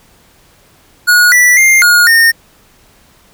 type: tone with pitch steps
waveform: square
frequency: 1451 / 1964 / 2109 / 1435 / 1833 Hz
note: F#6 / B6 / C7 / F6 / A#6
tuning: -34 / -10 / +13 / +47 / -30 cents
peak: -5 dBFS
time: 1.07-2.32 s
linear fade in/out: 20 ms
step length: 250 ms
effects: pink hiss -47 dBFS RMS until 3.33 s